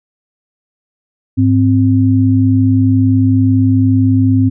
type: tone pair together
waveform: sine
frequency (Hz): 103.82 / 261.6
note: G#2 / C4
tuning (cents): 0 / 0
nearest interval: octave + major third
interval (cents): 1600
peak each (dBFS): -10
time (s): 1.37-4.5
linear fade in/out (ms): 20
effects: none